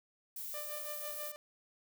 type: noise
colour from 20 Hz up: violet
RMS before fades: -43 dBFS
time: 0.36-1.32 s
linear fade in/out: 5 ms
type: tone with tremolo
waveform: sawtooth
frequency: 595 Hz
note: D5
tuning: 22 cents sharp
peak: -38 dBFS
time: 0.54-1.36 s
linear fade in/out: 0 ms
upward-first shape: sine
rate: 6.1 Hz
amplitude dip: 65%
effects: none